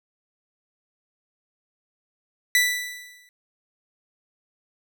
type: tone with exponential decay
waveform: sawtooth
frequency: 1975.5 Hz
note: B6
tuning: in tune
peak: -11 dBFS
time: 2.55-3.29 s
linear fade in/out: 1 ms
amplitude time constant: 160 ms
effects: none